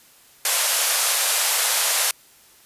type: band-pass noise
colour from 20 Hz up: white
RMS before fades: -21 dBFS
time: 0.45-2.11 s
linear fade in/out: 2 ms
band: 500 to 13000 Hz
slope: 48 dB/octave
effects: white hiss -52 dBFS RMS until 2.65 s + resampled to 32000 Hz